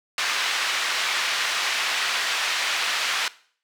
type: band-pass noise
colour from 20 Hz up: pink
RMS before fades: -25 dBFS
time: 0.18-3.28 s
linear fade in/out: 2 ms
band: 1500 to 4500 Hz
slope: 12 dB/octave
effects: noise-tail reverb RT60 0.5 s tail -19 dB re dry